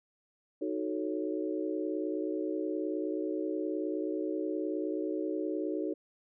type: chord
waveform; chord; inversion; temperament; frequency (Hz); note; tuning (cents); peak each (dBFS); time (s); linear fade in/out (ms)
sine; D# half-diminished seventh; none; equal; 311.1 / 370 / 440 / 554.4; D#4 / F#4 / A4 / C#5; 0 / 0 / 0 / 0; -34 / -36 / -38 / -40; 0.61-5.94; 10
effects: none